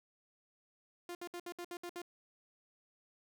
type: tone bursts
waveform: sawtooth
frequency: 350 Hz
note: F4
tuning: 4 cents sharp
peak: -38 dBFS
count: 8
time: 1.09-2.018 s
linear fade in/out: 2 ms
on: 60 ms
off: 64 ms
effects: none